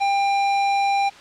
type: tone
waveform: square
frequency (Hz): 796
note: G5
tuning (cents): +26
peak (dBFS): -18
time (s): 0-1.1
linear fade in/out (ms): 20
effects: white hiss -43 dBFS RMS until 1.2 s + low-pass 4000 Hz 12 dB/octave